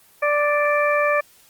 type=harmonic tone; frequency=587.3 Hz; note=D5; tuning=in tune; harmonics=1 / 2 / 3 / 4; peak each=-19 / -22 / -24 / -25 dBFS; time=0.22-1.21 s; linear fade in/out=10 ms; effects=white hiss -53 dBFS RMS until 1.49 s + Opus 24 kbps